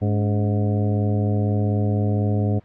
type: harmonic tone with a mistuned harmonic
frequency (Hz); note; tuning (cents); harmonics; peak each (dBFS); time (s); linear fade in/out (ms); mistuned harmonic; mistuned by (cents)
104.1; G#2; +5; 1 / 2 / 3 / 4 / 5 / 6 / 7; -19 / -25 / -29 / -31 / -33 / -35 / -36; 0.01-2.6; 20; 3; -130
effects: pink hiss -56 dBFS RMS until 2.64 s + low-pass 2000 Hz 12 dB/octave